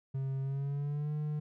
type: tone with pitch glide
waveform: triangle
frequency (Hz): 134.6 to 150.21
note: C3 to D3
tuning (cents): +49 to +39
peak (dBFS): -30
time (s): 0.14-1.4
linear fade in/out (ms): 10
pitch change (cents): +190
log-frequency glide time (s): 0.41-1.12
effects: none